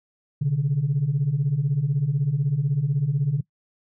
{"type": "beating tone pair", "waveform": "sine", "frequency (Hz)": [130, 146], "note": ["C3", "D3"], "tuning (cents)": [-11, -10], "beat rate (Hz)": 16, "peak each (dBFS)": [-24, -20], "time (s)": [0.41, 3.41], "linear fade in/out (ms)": 10, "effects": ["noise-tail reverb RT60 0.1 s tail -21 dB re dry", "tanh soft clip ceiling -14 dBFS"]}